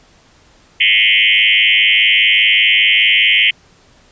sine tone with frequency modulation, 2594 Hz, E7, 28 cents flat, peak -8 dBFS, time 0.8-3.51 s, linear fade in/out 10 ms, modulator 105 Hz, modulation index 5.6, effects pink hiss -49 dBFS RMS until 4.11 s + resampled to 16000 Hz

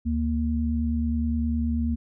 sine tone pair together, 74.53 / 233.1 Hz, D2 / A#3, +26 / 0 cents, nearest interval octave + minor sixth, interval 1974 cents, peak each -25 dBFS, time 0.05-1.96 s, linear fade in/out 20 ms, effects none

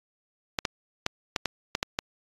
clicks, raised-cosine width 0.2 ms, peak -8 dBFS, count 8, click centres 0.588 / 0.652 / 1.064 / 1.362 / 1.457 / 1.751 / 1.829 / 1.989 s, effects AAC 32 kbps

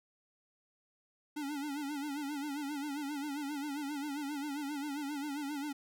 square tone with vibrato, 287.9 Hz, D4, 34 cents flat, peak -37 dBFS, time 1.36-5.73 s, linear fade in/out 10 ms, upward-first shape sine, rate 7.5 Hz, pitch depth 89 cents each way, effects none

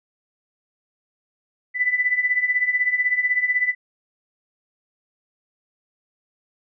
sine tone with tremolo, 1991 Hz, B6, 14 cents sharp, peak -14 dBFS, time 1.74-3.75 s, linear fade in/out 50 ms, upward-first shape triangle, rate 16 Hz, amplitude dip 85%, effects none

